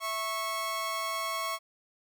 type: tone pair together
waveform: sawtooth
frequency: 658 / 1100.1 Hz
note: E5 / C#6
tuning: -3 / -14 cents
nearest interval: major sixth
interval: 889 cents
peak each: -34 / -28 dBFS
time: 0-1.59 s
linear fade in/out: 50 ms
effects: none

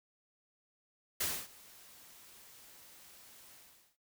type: noise with ADSR envelope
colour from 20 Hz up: white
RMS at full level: -33 dBFS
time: 1.2-3.97 s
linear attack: 9 ms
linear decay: 260 ms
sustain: -24 dB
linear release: 430 ms
effects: noise-tail reverb RT60 0.2 s tail -20 dB re dry

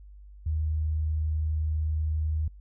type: tone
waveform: sine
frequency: 77.78 Hz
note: D#2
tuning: in tune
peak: -25 dBFS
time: 0.46-2.48 s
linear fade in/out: 5 ms
effects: noise-tail reverb RT60 0.1 s tail -24 dB re dry + added 50 Hz sine -45 dBFS peak until 2.6 s

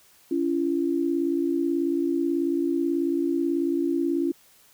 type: tone pair together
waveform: sine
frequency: 281.1 / 339.4 Hz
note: C#4 / F4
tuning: +24 / -49 cents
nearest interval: minor third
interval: 327 cents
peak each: -25 / -24 dBFS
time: 0.31-4.32 s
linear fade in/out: 5 ms
effects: white hiss -57 dBFS RMS until 4.73 s

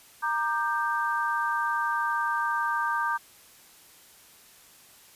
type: chord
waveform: sine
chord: G minor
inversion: first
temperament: equal with one note detuned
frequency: 932.3 / 1194.5 / 1568 Hz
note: Bb5 / D6 / G6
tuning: 0 / +29 / 0 cents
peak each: -29 dBFS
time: 0.22-3.18 s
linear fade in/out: 20 ms
effects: white hiss -54 dBFS RMS until 5.15 s + resampled to 32000 Hz

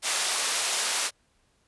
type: band-pass noise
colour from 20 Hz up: white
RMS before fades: -27 dBFS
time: 0.02-1.11 s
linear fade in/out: 50 ms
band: 550 to 10000 Hz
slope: 12 dB/octave
effects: pink hiss -68 dBFS RMS until 1.67 s + resampled to 24000 Hz

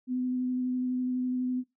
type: tone with vibrato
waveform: sine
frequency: 252.4 Hz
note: B3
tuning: 38 cents sharp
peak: -27 dBFS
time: 0.07-1.64 s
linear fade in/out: 50 ms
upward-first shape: square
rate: 12 Hz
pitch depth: 9 cents each way
effects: noise-tail reverb RT60 0.2 s tail -20 dB re dry

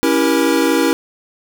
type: chord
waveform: square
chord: C# diminished seventh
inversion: none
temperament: equal with one note detuned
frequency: 277.2 / 329.6 / 392 / 476.5 Hz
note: C#4 / E4 / G4 / Bb4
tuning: 0 / 0 / 0 / +38 cents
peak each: -18 / -17 / -23 / -19 dBFS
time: 0.03-0.93 s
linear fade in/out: 0 ms
effects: 7-bit

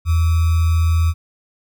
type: tone with sample-and-hold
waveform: sine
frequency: 82.41 Hz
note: E2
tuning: in tune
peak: -12 dBFS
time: 0.05-1.14 s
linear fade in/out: 50 ms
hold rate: 1225 Hz
effects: none

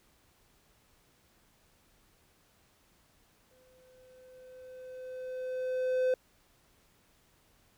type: tone with exponential growth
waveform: triangle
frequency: 511 Hz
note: C5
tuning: 41 cents flat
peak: -22 dBFS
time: 3.51-6.14 s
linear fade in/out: 2 ms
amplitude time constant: 570 ms
effects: pink hiss -67 dBFS RMS until 7.77 s

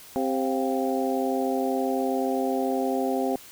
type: harmonic tone with a mistuned harmonic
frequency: 131.5 Hz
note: C3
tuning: 9 cents sharp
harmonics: 2 / 3 / 4 / 5 / 6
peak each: -27 / -29 / -30 / -31 / -32 dBFS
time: 0.16-3.36 s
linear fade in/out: 0 ms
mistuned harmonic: 5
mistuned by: +100 cents
effects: white hiss -47 dBFS RMS until 3.51 s

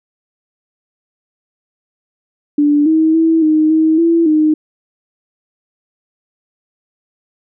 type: tone with pitch steps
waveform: sine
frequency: 292.8 / 317.8 / 325 / 310.3 / 317.1 / 333.9 / 308.4 Hz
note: D4 / D#4 / E4 / D#4 / D#4 / E4 / D#4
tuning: -5 / +37 / -24 / -5 / +33 / +22 / -15 cents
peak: -8 dBFS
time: 2.58-4.54 s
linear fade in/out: 5 ms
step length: 280 ms
effects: none

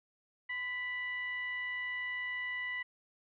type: tone with frequency modulation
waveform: sine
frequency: 1975.5 Hz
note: B6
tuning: in tune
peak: -35 dBFS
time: 0.49-2.83 s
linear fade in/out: 10 ms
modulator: 956 Hz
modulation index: 0.39
effects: none

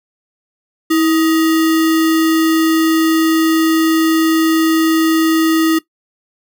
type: tone with sample-and-hold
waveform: sine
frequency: 323 Hz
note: E4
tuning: 35 cents flat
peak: -9 dBFS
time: 0.9-5.79 s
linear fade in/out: 10 ms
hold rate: 1575 Hz
effects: noise-tail reverb RT60 0.1 s tail -17 dB re dry

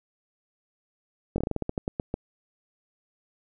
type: slowing click train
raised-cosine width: 2 ms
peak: -14 dBFS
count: 13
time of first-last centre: 1.36-2.141 s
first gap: 21 ms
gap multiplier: 1.19
effects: none

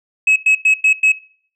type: tone bursts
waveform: sine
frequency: 2569 Hz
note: E7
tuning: 45 cents flat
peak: -7 dBFS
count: 5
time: 0.27-1.12 s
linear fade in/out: 5 ms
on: 90 ms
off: 100 ms
effects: noise-tail reverb RT60 0.5 s tail -20 dB re dry + tanh soft clip ceiling -7 dBFS

